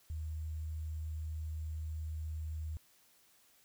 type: tone with sample-and-hold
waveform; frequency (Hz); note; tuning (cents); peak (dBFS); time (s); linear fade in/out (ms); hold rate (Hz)
sine; 78.3; D#2; +11; -37; 0.1-2.77; 0; 7350
effects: white hiss -67 dBFS RMS until 3.64 s